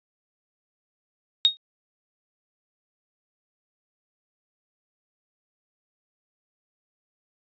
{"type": "tone with exponential decay", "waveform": "sine", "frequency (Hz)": 3733, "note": "A#7", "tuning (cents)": 2, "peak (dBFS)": -10, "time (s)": [1.45, 1.57], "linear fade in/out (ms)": 0, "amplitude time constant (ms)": 25, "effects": ["resampled to 16000 Hz"]}